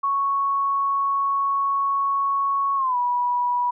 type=tone with pitch glide; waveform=sine; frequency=1108 to 975.8 Hz; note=C#6 to B5; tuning=-1 to -21 cents; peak=-19 dBFS; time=0.03-3.71 s; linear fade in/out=10 ms; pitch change=-220 cents; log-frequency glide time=2.76-2.97 s; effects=none